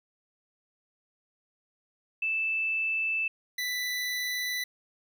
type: tone pair in turn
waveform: sine / 25% pulse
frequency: 2638 / 1985.4 Hz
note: E7 / B6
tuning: +1 / +9 cents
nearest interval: perfect fourth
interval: 492 cents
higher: first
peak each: -26 dBFS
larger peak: neither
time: 2.22-3.28 / 3.58-4.64 s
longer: neither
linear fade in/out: 5 ms
effects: 11-bit